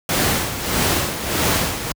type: noise with tremolo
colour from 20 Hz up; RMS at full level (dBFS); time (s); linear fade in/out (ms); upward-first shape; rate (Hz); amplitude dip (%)
pink; -17; 0.09-1.92; 2; sine; 1.6; 65
effects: high-pass 60 Hz 12 dB/octave